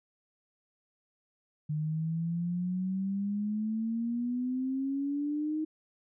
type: exponential sweep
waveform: sine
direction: up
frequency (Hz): 150.4 to 313.8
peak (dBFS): -29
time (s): 1.69-5.65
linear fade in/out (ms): 10
effects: none